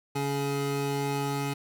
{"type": "tone pair together", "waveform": "25% pulse", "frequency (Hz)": [140.5, 421], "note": ["C#3", "G#4"], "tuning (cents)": [24, 24], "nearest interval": "octave + perfect fifth", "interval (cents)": 1900, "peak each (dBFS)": [-26, -28], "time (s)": [0.15, 1.54], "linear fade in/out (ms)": 10, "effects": []}